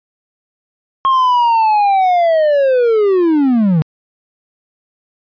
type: linear sweep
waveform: triangle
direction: down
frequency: 1080 to 148.3 Hz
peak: -7 dBFS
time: 1.05-3.82 s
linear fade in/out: 0 ms
effects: resampled to 11025 Hz